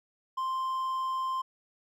triangle tone, 1046.5 Hz, C6, in tune, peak -27 dBFS, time 0.37-1.42 s, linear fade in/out 10 ms, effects none

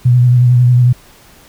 sine tone with vibrato, 123.47 Hz, B2, in tune, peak -5 dBFS, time 0.05-0.93 s, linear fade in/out 10 ms, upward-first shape sine, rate 11 Hz, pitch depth 31 cents each way, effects pink hiss -43 dBFS RMS until 1.48 s

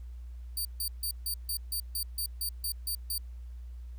5% pulse tone bursts, 4625 Hz, D8, 27 cents flat, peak -24 dBFS, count 12, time 0.57-3.18 s, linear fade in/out 2 ms, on 80 ms, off 150 ms, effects added 60 Hz sine -40 dBFS peak until 3.98 s + pink hiss -69 dBFS RMS until 3.98 s

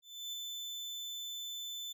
35% pulse tone with ADSR envelope, 3520 Hz, A7, in tune, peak -36 dBFS, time 0.02-1.93 s, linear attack 310 ms, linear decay 8 ms, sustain -2 dB, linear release 13 ms, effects none

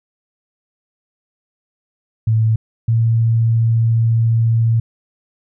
sine tone pair in turn, 111.1 / 114.29 Hz, A2 / A#2, +17 / -34 cents, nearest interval unison, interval 49 cents, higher second, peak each -11 dBFS, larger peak neither, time 2.27-2.56 / 2.88-4.8 s, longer second, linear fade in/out 5 ms, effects none

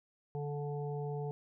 harmonic tone, 145.5 Hz, D3, 16 cents flat, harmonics 1 / 3 / 5 / 6, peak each -37 / -40 / -47 / -51 dBFS, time 0.35-1.31 s, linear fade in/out 0 ms, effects none

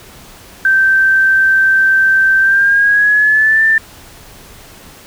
sine tone with pitch glide, 1558 to 1779.4 Hz, G6 to A6, -11 to +19 cents, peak -7 dBFS, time 0.65-3.78 s, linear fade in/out 2 ms, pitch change +230 cents, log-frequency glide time 2.39-3.64 s, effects pink hiss -38 dBFS RMS until 5.06 s

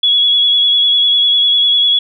sine tone with vibrato, 3366 Hz, G#7, 23 cents sharp, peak -8 dBFS, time 0.03-1.99 s, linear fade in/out 5 ms, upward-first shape square, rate 10 Hz, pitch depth 17 cents each way, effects none

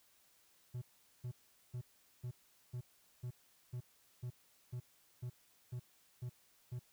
triangle tone bursts, 123.47 Hz, B2, in tune, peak -38 dBFS, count 13, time 0.74-6.794 s, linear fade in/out 10 ms, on 78 ms, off 420 ms, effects white hiss -70 dBFS RMS until 6.92 s

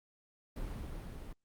brown noise with level ramp, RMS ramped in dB -40 to -45 dBFS, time 0.56-1.33 s, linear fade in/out 5 ms, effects Opus 32 kbps

